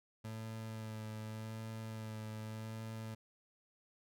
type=tone with vibrato; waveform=30% pulse; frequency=110 Hz; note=A2; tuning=in tune; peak=-40 dBFS; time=0.24-3.15 s; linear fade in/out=10 ms; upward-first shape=sine; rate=0.85 Hz; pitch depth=21 cents each way; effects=none